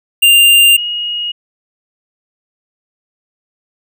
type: tone pair in turn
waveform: square / sine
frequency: 2794 / 2879 Hz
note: F7 / F#7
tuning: 0 / -48 cents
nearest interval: minor second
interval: 52 cents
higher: second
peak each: -5 / -16 dBFS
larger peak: first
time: 0.22-0.77 / 0.77-1.32 s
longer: neither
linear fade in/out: 10 ms
effects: none